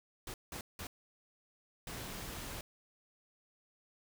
pink noise bursts at uneven times, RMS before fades -44 dBFS, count 4, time 0.27-0.34 / 0.52-0.61 / 0.79-0.87 / 1.87-2.61 s, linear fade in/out 2 ms, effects none

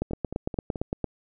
two click trains, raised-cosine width 2 ms, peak -13 / -20 dBFS, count 10 / 4, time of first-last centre 0.02-1.043 / 0.11-0.758 s, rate 8.8 / 4.63 Hz, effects none

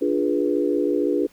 sine chord, D diminished seventh, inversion none, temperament equal with one note detuned, 293.7 / 349.2 / 415.3 / 488.8 Hz, D4 / F4 / Ab4 / Cb5, 0 / 0 / 0 / -18 cents, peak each -23 / -24 / -24 / -26 dBFS, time 0.01-1.27 s, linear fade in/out 10 ms, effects pink hiss -55 dBFS RMS until 1.32 s

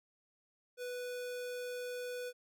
square tone, 493.9 Hz, B4, in tune, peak -40 dBFS, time 0.77-2.33 s, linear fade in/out 50 ms, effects none

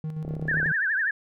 triangle tone with tremolo, 156.3 Hz, D#3, 8 cents sharp, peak -26 dBFS, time 0.04-0.72 s, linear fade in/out 2 ms, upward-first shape square, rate 8 Hz, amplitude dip 45%
click train, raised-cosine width 2 ms, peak -22 dBFS, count 15, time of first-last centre 0.25-0.659 s, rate 34.2 Hz
sine tone with vibrato, 1661.2 Hz, G#6, in tune, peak -22 dBFS, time 0.48-1.11 s, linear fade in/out 5 ms, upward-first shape triangle, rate 12 Hz, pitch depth 190 cents each way
effects none

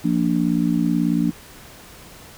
sine chord, Bb major, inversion second, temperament just, 174.81 / 233.1 / 291.4 Hz, F3 / Bb3 / D4, +2 / 0 / -13 cents, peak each -21 dBFS, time 0.04-1.31 s, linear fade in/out 10 ms, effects pink hiss -43 dBFS RMS until 2.37 s

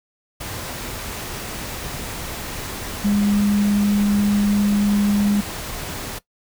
sine tone in noise, 204.5 Hz, G#3, 26 cents flat, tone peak -15 dBFS, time 3.04-5.41 s, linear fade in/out 10 ms, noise pink, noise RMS -30 dBFS, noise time 0.4-6.19 s, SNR +12 dB, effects noise-tail reverb RT60 0.1 s tail -18 dB re dry

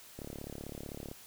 click train, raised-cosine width 2 ms, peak -29 dBFS, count 34, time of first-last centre 0.19-1.114 s, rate 35.7 Hz, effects white hiss -54 dBFS RMS until 1.26 s

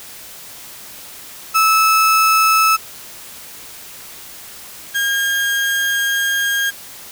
35% pulse tone pair in turn, 1305 / 1619.6 Hz, E6 / G#6, -18 / -44 cents, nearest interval major third, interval 374 cents, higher second, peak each -9 / -14 dBFS, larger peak first, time 1.54-2.77 / 4.94-6.71 s, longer second, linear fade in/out 20 ms, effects white hiss -36 dBFS RMS until 7.11 s

